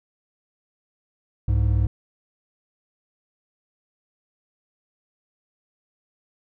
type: tone pair together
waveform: triangle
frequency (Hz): 65 / 103.3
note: C2 / G#2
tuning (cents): -11 / -9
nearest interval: minor sixth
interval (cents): 802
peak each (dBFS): -18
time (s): 1.48-1.87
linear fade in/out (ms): 5
effects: none